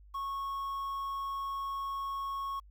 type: tone with quantisation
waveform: triangle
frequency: 1100 Hz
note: C#6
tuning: 14 cents flat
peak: -32 dBFS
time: 0.14-2.6 s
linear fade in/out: 10 ms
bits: 10
effects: added 50 Hz sine -53 dBFS peak until 2.7 s